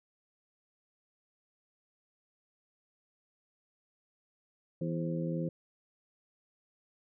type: harmonic tone with a mistuned harmonic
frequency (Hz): 82.41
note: E2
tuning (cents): 0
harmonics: 2 / 3 / 4 / 5 / 6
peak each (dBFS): -33 / -41 / -39 / -45 / -40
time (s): 4.81-5.49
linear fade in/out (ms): 5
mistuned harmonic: 6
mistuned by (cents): +97
effects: none